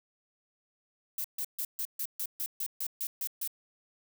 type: noise bursts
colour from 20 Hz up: violet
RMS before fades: -34 dBFS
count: 12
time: 1.18-3.476 s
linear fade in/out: 2 ms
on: 63 ms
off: 140 ms
effects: none